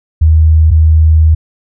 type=tone pair in turn; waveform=sine; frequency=79 / 79 Hz; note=D#2 / D#2; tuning=+27 / +27 cents; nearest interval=unison; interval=0 cents; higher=neither; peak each=-3 dBFS; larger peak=neither; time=0.21-0.71 / 0.71-1.35 s; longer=second; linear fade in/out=10 ms; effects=none